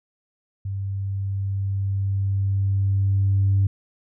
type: tone with level ramp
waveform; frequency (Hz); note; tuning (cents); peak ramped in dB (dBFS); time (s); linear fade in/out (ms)
sine; 98; G2; 0; -25 to -14; 0.65-3.67; 5
effects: tanh soft clip ceiling -12 dBFS